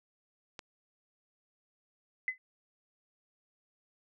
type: click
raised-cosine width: 0.2 ms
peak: -25 dBFS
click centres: 0.592 s
type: tone with exponential decay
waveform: sine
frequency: 2029 Hz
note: B6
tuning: 46 cents sharp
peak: -25 dBFS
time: 2.28-2.38 s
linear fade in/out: 1 ms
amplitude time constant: 20 ms
effects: none